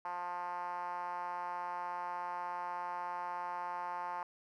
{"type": "tone with band-pass filter", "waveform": "5% pulse", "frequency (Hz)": 176.7, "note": "F3", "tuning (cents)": 21, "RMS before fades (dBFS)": -40, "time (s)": [0.05, 4.23], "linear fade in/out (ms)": 2, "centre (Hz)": 920, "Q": 4.9, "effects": []}